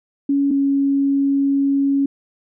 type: tone pair in turn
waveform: sine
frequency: 280 / 277.3 Hz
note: C#4 / C#4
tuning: +18 / +1 cents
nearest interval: unison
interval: 17 cents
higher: first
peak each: -14 dBFS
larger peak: neither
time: 0.29-0.51 / 0.51-2.06 s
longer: second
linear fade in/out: 5 ms
effects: none